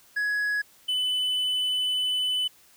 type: tone pair in turn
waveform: triangle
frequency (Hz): 1676 / 3004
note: G#6 / F#7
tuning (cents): +15 / +26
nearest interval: minor seventh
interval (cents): 1011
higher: second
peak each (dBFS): -22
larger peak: neither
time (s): 0.16-0.62 / 0.88-2.48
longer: second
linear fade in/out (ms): 10
effects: white hiss -57 dBFS RMS until 2.76 s